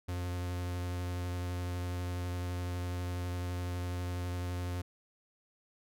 45% pulse tone with vibrato, 89 Hz, F2, 33 cents sharp, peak -34 dBFS, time 0.08-4.82 s, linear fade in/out 10 ms, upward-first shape sine, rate 12 Hz, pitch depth 12 cents each way, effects none

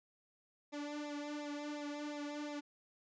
sawtooth tone with flanger, 293.7 Hz, D4, in tune, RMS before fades -43 dBFS, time 0.72-2.61 s, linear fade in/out 20 ms, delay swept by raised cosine 0.65 to 2.75 ms, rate 2.8 Hz, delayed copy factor -0.95, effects resampled to 16000 Hz

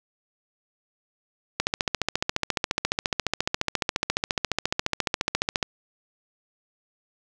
click train, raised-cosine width 0.2 ms, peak -5 dBFS, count 59, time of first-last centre 1.6-5.628 s, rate 14.4 Hz, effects none

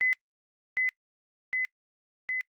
sine tone with echo, 2023 Hz, B6, 41 cents sharp, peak -22 dBFS, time 0.01-0.13 s, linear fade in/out 0 ms, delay 760 ms, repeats 3, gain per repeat -2 dB, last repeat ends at 2.41 s, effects noise-tail reverb RT60 0.1 s tail -24 dB re dry + Opus 32 kbps

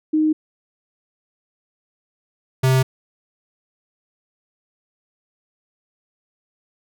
sine / square tone pair in turn, 310 / 130.83 Hz, D#4 / C3, -6 / 0 cents, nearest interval octave + minor third, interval 1494 cents, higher first, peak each -14 dBFS, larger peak neither, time 0.13-0.33 / 2.63-2.83 s, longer neither, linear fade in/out 10 ms, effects none

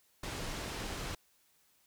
pink low-pass noise, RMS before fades -40 dBFS, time 0.23-1.15 s, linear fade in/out 5 ms, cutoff 7800 Hz, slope 12 dB/octave, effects white hiss -70 dBFS RMS until 1.86 s

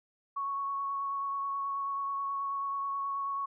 sine tone with vibrato, 1108.7 Hz, C#6, in tune, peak -31 dBFS, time 0.36-3.46 s, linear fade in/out 10 ms, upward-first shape sine, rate 9.3 Hz, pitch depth 12 cents each way, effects none

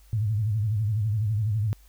sine tone with vibrato, 106.9 Hz, A2, 49 cents flat, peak -22 dBFS, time 0.13-1.73 s, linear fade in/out 0 ms, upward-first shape sine, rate 12 Hz, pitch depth 120 cents each way, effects added 50 Hz sine -51 dBFS peak until 1.88 s + white hiss -61 dBFS RMS until 1.88 s

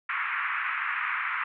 pink band-pass noise, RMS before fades -30 dBFS, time 0.09-1.44 s, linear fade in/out 5 ms, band 1100 to 2400 Hz, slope 48 dB/octave, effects none

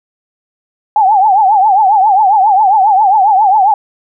sine tone with vibrato, 810 Hz, G#5, 43 cents flat, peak -5 dBFS, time 0.96-3.74 s, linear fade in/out 2 ms, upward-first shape triangle, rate 7.4 Hz, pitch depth 180 cents each way, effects none

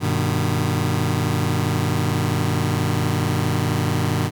sawtooth chord, G augmented, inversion none, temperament just, 98 / 122.5 / 153.12 Hz, G2 / B2 / D#3, 0 / -14 / -27 cents, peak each -19 dBFS, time 0-4.31 s, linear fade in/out 50 ms, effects none

